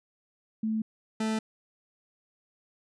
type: tone pair in turn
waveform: sine / 40% pulse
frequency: 219.4 / 219.4 Hz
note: A3 / A3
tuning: -5 / -5 cents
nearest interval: unison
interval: 0 cents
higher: neither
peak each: -26 dBFS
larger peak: neither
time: 0.63-0.82 / 1.2-1.39 s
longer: neither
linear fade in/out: 5 ms
effects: resampled to 22050 Hz